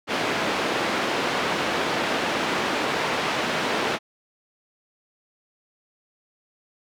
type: band-pass noise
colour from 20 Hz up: pink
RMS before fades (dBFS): -25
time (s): 0.07-3.99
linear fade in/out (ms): 50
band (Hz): 290 to 3300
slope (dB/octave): 12
effects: none